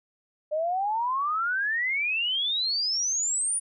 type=exponential sweep; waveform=sine; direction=up; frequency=596 to 9720 Hz; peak=-24 dBFS; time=0.51-3.6 s; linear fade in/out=20 ms; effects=none